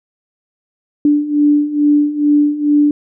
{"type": "beating tone pair", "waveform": "sine", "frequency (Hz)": [292.2, 294.5], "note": ["D4", "D4"], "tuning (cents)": [-9, 5], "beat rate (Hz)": 2.3, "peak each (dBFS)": [-15, -11], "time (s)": [1.05, 2.91], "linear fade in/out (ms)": 2, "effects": []}